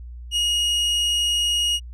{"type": "tone", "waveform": "40% pulse", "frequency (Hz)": 2878, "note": "F#7", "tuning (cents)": -49, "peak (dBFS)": -18, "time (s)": [0.31, 1.8], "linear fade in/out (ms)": 50, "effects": ["added 60 Hz sine -34 dBFS peak until 1.93 s", "resampled to 24000 Hz"]}